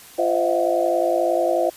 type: tone cluster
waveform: sine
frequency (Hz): 345.3 / 518 / 628 / 679 / 736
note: F4 / C5 / D#5 / F5 / F#5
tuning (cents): -20 / -17 / +16 / -49 / -9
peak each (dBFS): -24 / -23 / -22 / -23 / -27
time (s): 0.18-1.7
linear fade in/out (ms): 10
effects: white hiss -44 dBFS RMS until 1.76 s + resampled to 32000 Hz